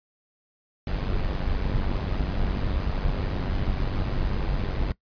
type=noise with amplitude modulation; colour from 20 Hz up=brown; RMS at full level=-23 dBFS; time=0.87-4.92 s; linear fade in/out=2 ms; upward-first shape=sine; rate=95.9 Hz; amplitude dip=60%; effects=noise-tail reverb RT60 0.1 s tail -20 dB re dry + resampled to 11025 Hz